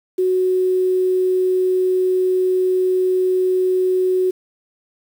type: tone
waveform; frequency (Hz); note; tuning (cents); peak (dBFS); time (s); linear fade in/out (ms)
sine; 370; F#4; 0; -14; 0.18-4.31; 10
effects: 7-bit